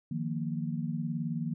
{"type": "chord", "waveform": "sine", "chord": "Eb suspended second", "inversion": "none", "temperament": "equal", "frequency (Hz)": [155.56, 174.61, 233.1], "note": ["Eb3", "F3", "Bb3"], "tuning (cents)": [0, 0, 0], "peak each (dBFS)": [-34, -36, -35], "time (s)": [0.11, 1.54], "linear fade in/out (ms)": 5, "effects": []}